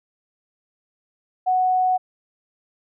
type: tone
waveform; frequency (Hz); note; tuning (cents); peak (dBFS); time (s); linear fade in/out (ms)
sine; 740; F#5; 0; -16; 1.46-1.98; 20
effects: none